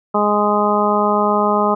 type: harmonic tone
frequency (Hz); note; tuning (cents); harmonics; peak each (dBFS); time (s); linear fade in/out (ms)
207.7; G#3; 0; 1 / 2 / 3 / 4 / 5 / 6; -20 / -20 / -20 / -20 / -20 / -20; 0.14-1.75; 10
effects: none